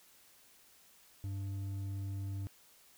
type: tone with hard clipping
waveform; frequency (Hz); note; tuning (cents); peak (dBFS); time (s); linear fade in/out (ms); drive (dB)
sine; 98.1; G2; +2; -38; 1.24-2.47; 0; 5
effects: white hiss -63 dBFS RMS until 2.97 s